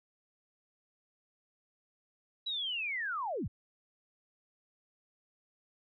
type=linear sweep; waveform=sine; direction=down; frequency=3951 to 46.25 Hz; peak=-33 dBFS; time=2.46-3.48 s; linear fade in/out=10 ms; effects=none